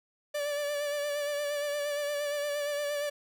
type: tone with vibrato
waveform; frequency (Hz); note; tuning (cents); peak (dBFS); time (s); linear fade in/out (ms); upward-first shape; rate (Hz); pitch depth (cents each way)
45% pulse; 582; D5; -16; -30; 0.34-3.1; 10; sine; 8.6; 30
effects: none